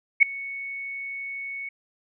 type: tone with ADSR envelope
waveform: sine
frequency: 2217 Hz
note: C#7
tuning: in tune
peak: -8 dBFS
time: 0.2-1.69 s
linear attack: 26 ms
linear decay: 5 ms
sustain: -23 dB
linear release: 5 ms
effects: none